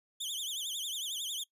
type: tone with vibrato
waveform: sawtooth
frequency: 3322 Hz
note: G#7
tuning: in tune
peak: -32 dBFS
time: 0.2-1.44 s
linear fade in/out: 10 ms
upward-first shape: triangle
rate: 11 Hz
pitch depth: 210 cents each way
effects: noise-tail reverb RT60 0.1 s tail -21 dB re dry + resampled to 32000 Hz